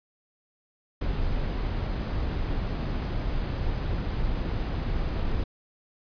brown noise, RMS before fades -28 dBFS, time 1.01-5.44 s, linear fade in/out 5 ms, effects resampled to 11025 Hz

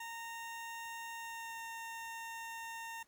20% pulse tone with pitch glide, 922 to 915.1 Hz, A#5 to A#5, -19 to -32 cents, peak -38 dBFS, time 0-3.03 s, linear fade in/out 5 ms, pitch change -13 cents, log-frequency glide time 1.16-1.58 s, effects pink hiss -74 dBFS RMS until 3.07 s + AAC 64 kbps

